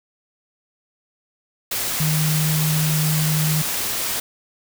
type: tone in noise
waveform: sine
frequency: 154.9 Hz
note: D#3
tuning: 7 cents flat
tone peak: -18 dBFS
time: 2-3.62 s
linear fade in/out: 5 ms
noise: white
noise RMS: -24 dBFS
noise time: 1.71-4.2 s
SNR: +3 dB
effects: none